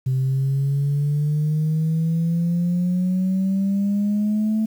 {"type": "exponential sweep", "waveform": "sine", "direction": "up", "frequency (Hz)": [129.5, 220], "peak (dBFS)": -16, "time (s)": [0.06, 4.66], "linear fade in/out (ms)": 10, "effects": ["tanh soft clip ceiling -15 dBFS", "8-bit"]}